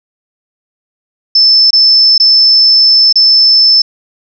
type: tone with dropouts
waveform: sine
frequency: 5274 Hz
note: E8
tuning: in tune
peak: -3 dBFS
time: 1.35-3.82 s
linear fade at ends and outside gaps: 5 ms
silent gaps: 1.707-1.73 / 2.18-2.199 / 3.127-3.156 s
effects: none